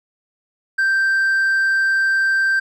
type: tone with hard clipping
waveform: sine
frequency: 1568 Hz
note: G6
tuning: in tune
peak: -15 dBFS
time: 0.78-2.6 s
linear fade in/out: 10 ms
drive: 2 dB
effects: none